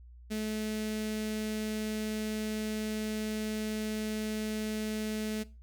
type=tone with notch filter; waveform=sawtooth; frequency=215.7 Hz; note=A3; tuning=34 cents flat; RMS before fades=-34 dBFS; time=0.3-5.44 s; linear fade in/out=20 ms; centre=1000 Hz; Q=0.75; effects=noise-tail reverb RT60 0.3 s tail -19 dB re dry + added 60 Hz sine -49 dBFS peak until 5.62 s